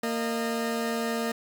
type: tone pair together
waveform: 20% pulse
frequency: 230.5 / 613.1 Hz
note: A#3 / D#5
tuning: -19 / -26 cents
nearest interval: octave + perfect fourth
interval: 1693 cents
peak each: -23 / -29 dBFS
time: 0.03-1.32 s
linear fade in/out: 5 ms
effects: 10-bit